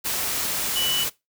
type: tone in noise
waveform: sine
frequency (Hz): 2965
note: F#7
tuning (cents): +3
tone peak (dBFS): -22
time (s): 0.75-1.05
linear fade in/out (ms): 20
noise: white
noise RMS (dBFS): -26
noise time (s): 0.04-1.1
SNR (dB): +1
effects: noise-tail reverb RT60 0.2 s tail -20 dB re dry